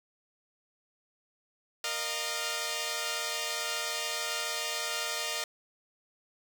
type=chord; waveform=5% pulse; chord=Bb suspended fourth; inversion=none; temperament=equal with one note detuned; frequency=466.2 / 612.6 / 698.5 Hz; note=Bb4 / Eb5 / F5; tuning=0 / -27 / 0 cents; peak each=-26 / -23 / -26 dBFS; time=1.84-5.44 s; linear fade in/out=2 ms; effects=9-bit